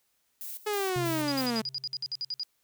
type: noise with tremolo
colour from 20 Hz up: violet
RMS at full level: -39 dBFS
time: 0.41-1.46 s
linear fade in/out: 0 ms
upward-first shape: square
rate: 3.1 Hz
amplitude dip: 80%
type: linear sweep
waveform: sawtooth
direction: down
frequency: 427.4 to 214.8 Hz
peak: -24 dBFS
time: 0.66-1.62 s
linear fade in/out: 10 ms
type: tone with exponential decay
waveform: triangle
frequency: 131.9 Hz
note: C3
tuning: 14 cents sharp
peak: -28 dBFS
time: 0.96-2.39 s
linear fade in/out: 0 ms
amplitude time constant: 310 ms
type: tone bursts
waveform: sine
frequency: 4900 Hz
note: D#8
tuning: 27 cents flat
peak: -30 dBFS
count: 13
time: 1.28-2.433 s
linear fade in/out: 0 ms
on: 37 ms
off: 56 ms
effects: white hiss -73 dBFS RMS until 2.63 s